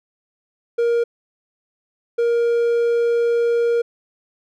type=tone bursts at uneven times; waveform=triangle; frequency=470 Hz; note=A#4; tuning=14 cents sharp; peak=-13 dBFS; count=2; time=0.78-1.04 / 2.18-3.82 s; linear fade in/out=10 ms; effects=none